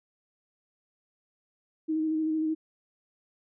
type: tone with vibrato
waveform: sine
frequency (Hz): 314.5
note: D#4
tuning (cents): +19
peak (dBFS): -25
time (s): 1.88-2.55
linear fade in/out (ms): 20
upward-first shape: square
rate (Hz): 13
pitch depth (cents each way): 18
effects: none